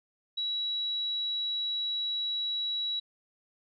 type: tone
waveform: sine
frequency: 3900 Hz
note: B7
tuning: 23 cents flat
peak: -29 dBFS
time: 0.37-3 s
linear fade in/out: 10 ms
effects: none